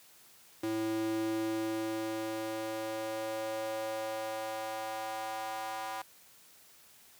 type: tone with high-pass filter sweep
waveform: square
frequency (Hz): 110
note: A2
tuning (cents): 0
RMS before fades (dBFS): -36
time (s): 0.63-6.02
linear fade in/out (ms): 5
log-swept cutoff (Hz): 290 to 860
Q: 3.1
effects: white hiss -59 dBFS RMS until 7.19 s + high-pass 60 Hz 12 dB/octave